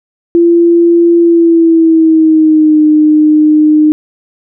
sine tone with pitch glide, 340.8 to 305.4 Hz, F4 to D#4, -42 to -32 cents, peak -3 dBFS, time 0.35-3.92 s, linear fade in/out 0 ms, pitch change -190 cents, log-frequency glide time 1.19-2.81 s, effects none

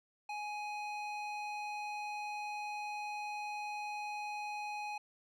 square tone with band-pass filter, 835 Hz, G#5, 9 cents sharp, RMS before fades -41 dBFS, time 0.29-4.98 s, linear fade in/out 5 ms, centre 1800 Hz, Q 1.2, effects none

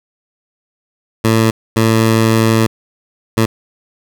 15% pulse tone bursts at uneven times, 112.1 Hz, A2, 33 cents sharp, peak -3 dBFS, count 3, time 1.24-1.51 / 1.76-2.67 / 3.37-3.46 s, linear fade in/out 10 ms, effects none

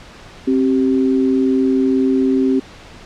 sine tone pair together, 264.9 / 386.9 Hz, C4 / G4, +22 / -23 cents, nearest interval perfect fifth, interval 655 cents, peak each -13 / -18 dBFS, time 0.47-2.6 s, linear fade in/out 10 ms, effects pink hiss -39 dBFS RMS until 3.05 s + low-pass 5000 Hz 12 dB/octave

